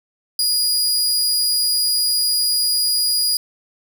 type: tone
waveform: sawtooth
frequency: 4887 Hz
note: D#8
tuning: 32 cents flat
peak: -13 dBFS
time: 0.39-3.37 s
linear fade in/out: 2 ms
effects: none